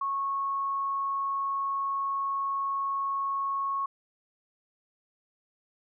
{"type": "tone", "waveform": "sine", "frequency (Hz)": 1100, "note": "C#6", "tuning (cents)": -14, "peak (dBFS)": -27, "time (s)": [0.01, 3.86], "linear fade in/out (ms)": 5, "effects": []}